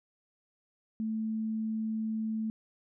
sine tone, 220 Hz, A3, in tune, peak -30 dBFS, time 1-2.5 s, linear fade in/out 0 ms, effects none

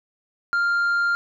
sine tone with tanh clipping, 1396.9 Hz, F6, in tune, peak -19 dBFS, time 0.53-1.15 s, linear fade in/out 0 ms, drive 3 dB, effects none

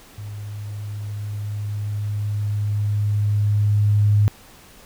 sine tone with level ramp, 103.83 Hz, G#2, in tune, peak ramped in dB -30 to -12 dBFS, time 0.18-4.28 s, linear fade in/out 0 ms, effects pink hiss -47 dBFS RMS until 4.85 s

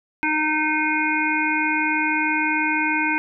harmonic tone, 307.7 Hz, D#4, 19 cents flat, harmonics 1 / 3 / 5 / 7 / 8, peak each -25 / -25 / -25 / -25 / -25 dBFS, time 0.23-3.18 s, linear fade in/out 0 ms, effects none

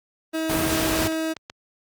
30% pulse tone, 320.1 Hz, D#4, 49 cents sharp, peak -21 dBFS, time 0.33-1.34 s, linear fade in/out 20 ms
pink noise, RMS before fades -24 dBFS, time 0.49-1.08 s, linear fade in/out 10 ms
clicks, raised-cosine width 0.2 ms, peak -18 dBFS, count 4, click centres 0.994 / 1.123 / 1.367 / 1.499 s
effects high-pass 60 Hz 12 dB/octave + Opus 32 kbps

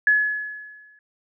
sine tone with exponential decay, 1700 Hz, G#6, 40 cents sharp, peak -12 dBFS, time 0.07-0.99 s, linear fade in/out 2 ms, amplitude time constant 200 ms, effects none

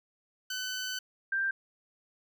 15% pulse / sine tone pair in turn, 1510 / 1578.7 Hz, F#6 / G6, +35 / +12 cents, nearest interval minor second, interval 77 cents, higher second, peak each -27 dBFS, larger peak neither, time 0.5-0.99 / 1.32-1.51 s, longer first, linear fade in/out 5 ms, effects none

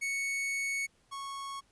45% pulse tone pair in turn, 2217 / 1102.4 Hz, C#7 / C#6, 0 / -10 cents, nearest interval octave, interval 1210 cents, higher first, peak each -31 / -38 dBFS, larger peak first, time 0.01-0.87 / 1.11-1.61 s, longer first, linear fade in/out 20 ms, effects pink hiss -69 dBFS RMS until 1.71 s + resampled to 24000 Hz

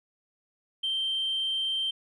sine tone, 3136 Hz, G7, in tune, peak -25 dBFS, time 0.83-1.91 s, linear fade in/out 10 ms, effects tanh soft clip ceiling -23 dBFS

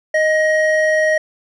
triangle tone pair together, 622.1 / 1887 Hz, D#5 / A#6, 0 / +21 cents, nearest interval octave + perfect fifth, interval 1921 cents, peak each -12 / -15 dBFS, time 0.14-1.18 s, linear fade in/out 5 ms, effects resampled to 22050 Hz

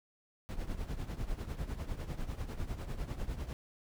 brown noise with tremolo, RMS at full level -35 dBFS, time 0.49-3.53 s, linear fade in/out 0 ms, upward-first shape triangle, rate 10 Hz, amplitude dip 80%, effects none

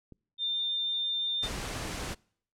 click, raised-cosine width 3 ms, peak -35 dBFS, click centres 0.123 s
sine tone, 3603 Hz, A7, 40 cents sharp, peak -28 dBFS, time 0.38-1.49 s, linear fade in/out 50 ms
pink noise, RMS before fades -36 dBFS, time 1.42-2.15 s, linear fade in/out 20 ms
effects noise-tail reverb RT60 0.6 s tail -26 dB re dry + low-pass 9000 Hz 12 dB/octave

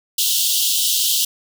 pink high-pass noise, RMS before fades -18 dBFS, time 0.18-1.25 s, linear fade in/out 5 ms, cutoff 2900 Hz, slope 96 dB/octave, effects none

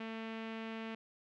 sawtooth tone with low-pass filter, 223.7 Hz, A3, 29 cents sharp, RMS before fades -43 dBFS, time 0-0.95 s, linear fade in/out 5 ms, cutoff 2700 Hz, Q 2.1, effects none

